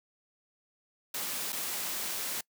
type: noise with dropouts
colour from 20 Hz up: white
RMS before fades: -35 dBFS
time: 1.14-2.41 s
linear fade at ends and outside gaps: 5 ms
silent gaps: 1.523-1.527 s
effects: noise-tail reverb RT60 0.1 s tail -24 dB re dry + high-pass 150 Hz 12 dB/octave